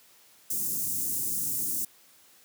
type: band-stop noise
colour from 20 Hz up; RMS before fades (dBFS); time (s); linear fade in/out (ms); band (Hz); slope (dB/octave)
white; -30; 0.5-1.85; 5; 310 to 7000; 24
effects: white hiss -58 dBFS RMS until 2.44 s + high-pass 100 Hz 12 dB/octave